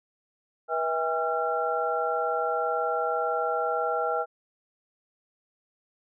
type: tone cluster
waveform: sine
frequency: 485.1 / 647 / 806 / 1367 Hz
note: B4 / E5 / G5 / F6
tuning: -31 / -32 / +48 / -37 cents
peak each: -30 dBFS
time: 0.68-4.26 s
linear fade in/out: 50 ms
effects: none